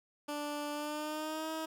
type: tone with pitch glide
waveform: 15% pulse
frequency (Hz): 293.7 to 318.4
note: D4 to D#4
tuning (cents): 0 to +40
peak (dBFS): -30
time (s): 0.28-1.66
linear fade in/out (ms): 10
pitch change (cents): +140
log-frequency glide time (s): 0.72-1.51
effects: none